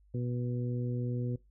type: harmonic tone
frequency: 122.4 Hz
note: B2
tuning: 15 cents flat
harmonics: 1 / 2 / 3 / 4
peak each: -32 / -38 / -42 / -44 dBFS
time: 0.14-1.36 s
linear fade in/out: 5 ms
effects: noise-tail reverb RT60 0.2 s tail -20 dB re dry + added 50 Hz sine -60 dBFS peak until 1.5 s